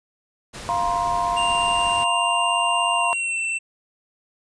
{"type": "noise", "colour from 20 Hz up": "pink", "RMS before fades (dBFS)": -35, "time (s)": [0.53, 2.05], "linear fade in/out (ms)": 20}
{"type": "chord", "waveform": "sine", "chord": "F suspended fourth", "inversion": "none", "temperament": "equal with one note detuned", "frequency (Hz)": [698.5, 949.7, 1046.5], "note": ["F5", "Bb5", "C6"], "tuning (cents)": [0, 32, 0], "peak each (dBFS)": -24, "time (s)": [0.69, 3.13], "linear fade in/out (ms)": 0}
{"type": "tone with pitch glide", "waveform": "square", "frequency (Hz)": [2794, 2686], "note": ["F7", "E7"], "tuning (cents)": [0, 32], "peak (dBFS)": -23, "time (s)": [1.36, 3.59], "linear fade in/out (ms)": 20, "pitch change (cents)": -68, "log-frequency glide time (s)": [2.96, 3.38]}
{"effects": ["resampled to 22050 Hz"]}